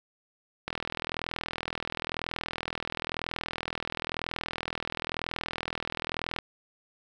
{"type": "click train", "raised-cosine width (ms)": 0.3, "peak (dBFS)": -15, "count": 235, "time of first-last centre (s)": [0.68, 6.387], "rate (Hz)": 41, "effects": []}